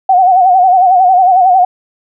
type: tone with vibrato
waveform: sine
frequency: 740 Hz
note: F#5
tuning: in tune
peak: -4 dBFS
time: 0.09-1.65 s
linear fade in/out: 5 ms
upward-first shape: sine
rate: 11 Hz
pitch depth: 76 cents each way
effects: none